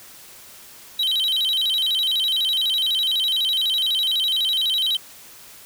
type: tone with vibrato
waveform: triangle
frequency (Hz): 3474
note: A7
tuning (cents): -23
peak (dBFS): -17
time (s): 0.99-4.97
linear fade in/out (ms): 5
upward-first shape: square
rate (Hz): 12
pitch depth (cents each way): 190
effects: white hiss -44 dBFS RMS until 5.65 s